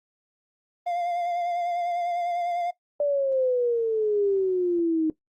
triangle tone with vibrato, 698.5 Hz, F5, in tune, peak -23 dBFS, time 0.86-2.71 s, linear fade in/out 10 ms, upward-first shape triangle, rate 10 Hz, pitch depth 34 cents each way
sine exponential sweep, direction down, 587.3 to 311.1 Hz, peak -20 dBFS, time 3-5.1 s, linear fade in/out 2 ms
effects noise-tail reverb RT60 0.1 s tail -17 dB re dry + Opus 24 kbps

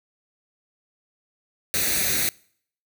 white noise with comb filter, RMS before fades -23 dBFS, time 1.74-2.29 s, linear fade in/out 0 ms, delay 0.48 ms, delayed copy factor +0.7, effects noise-tail reverb RT60 0.6 s tail -25 dB re dry

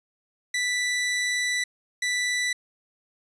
sawtooth tone pair in turn, 1975.5 / 1975.5 Hz, B6 / B6, 0 / 0 cents, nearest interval unison, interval 0 cents, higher neither, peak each -20 dBFS, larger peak neither, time 0.54-1.64 / 2.02-2.53 s, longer first, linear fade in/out 5 ms, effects resampled to 22050 Hz

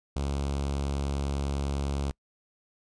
sawtooth tone with notch filter, 70 Hz, C#2, 18 cents sharp, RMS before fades -30 dBFS, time 0.16-2.11 s, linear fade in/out 0 ms, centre 1800 Hz, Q 1.6, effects noise-tail reverb RT60 0.1 s tail -26 dB re dry + resampled to 22050 Hz

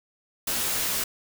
white noise with comb filter, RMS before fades -27 dBFS, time 0.47-1.04 s, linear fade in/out 5 ms, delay 15 ms, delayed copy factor -0.7, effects none

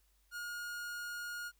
45% pulse tone, 1431 Hz, F6, 42 cents sharp, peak -40 dBFS, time 0.31-1.52 s, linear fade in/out 50 ms, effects added 50 Hz sine -70 dBFS peak until 1.59 s + white hiss -75 dBFS RMS until 1.59 s

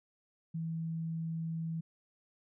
sine tone, 163.3 Hz, E3, 16 cents flat, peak -34 dBFS, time 0.54-1.81 s, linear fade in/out 10 ms, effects none

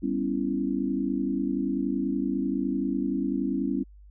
sine chord, C# half-diminished seventh, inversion second, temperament equal with one note detuned, 196 / 246.9 / 277.2 / 330.8 Hz, G3 / B3 / C#4 / E4, 0 / 0 / 0 / +6 cents, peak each -31 / -31 / -28 / -32 dBFS, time 0.02-3.84 s, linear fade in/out 20 ms, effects added 50 Hz sine -47 dBFS peak until 4.1 s

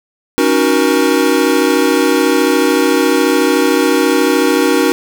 square chord, D# minor seventh, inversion third, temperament equal with one note detuned, 277.2 / 311.1 / 370 / 473.8 Hz, C#4 / D#4 / F#4 / A#4, 0 / 0 / 0 / +28 cents, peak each -16 dBFS, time 0.38-4.92 s, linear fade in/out 0 ms, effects none

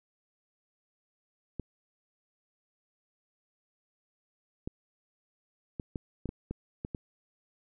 clicks, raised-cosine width 3 ms, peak -22 dBFS, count 9, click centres 1.597 / 4.675 / 5.798 / 5.958 / 6.257 / 6.291 / 6.51 / 6.849 / 6.948 s, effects none

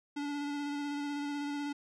square tone with vibrato, 288.4 Hz, D4, 31 cents flat, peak -35 dBFS, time 0.16-1.73 s, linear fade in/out 10 ms, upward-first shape square, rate 16 Hz, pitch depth 14 cents each way, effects low-pass 6000 Hz 12 dB/octave

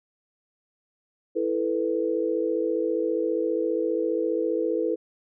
sine chord, E suspended fourth, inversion none, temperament just, 329.6 / 439.5 / 494.4 Hz, E4 / A4 / B4, 0 / -2 / +2 cents, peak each -27 dBFS, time 1.35-4.96 s, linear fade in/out 20 ms, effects none

